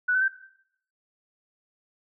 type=tone with pitch steps; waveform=sine; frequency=1480 / 1519.9 / 1560.8 Hz; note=F#6 / F#6 / G6; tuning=0 / +46 / -8 cents; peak=-20 dBFS; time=0.08-0.284 s; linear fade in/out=10 ms; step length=68 ms; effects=noise-tail reverb RT60 0.7 s tail -17 dB re dry

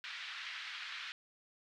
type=band-pass noise; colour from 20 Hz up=pink; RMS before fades=-45 dBFS; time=0.04-1.12 s; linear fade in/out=0 ms; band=1500 to 4000 Hz; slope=24 dB/octave; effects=none

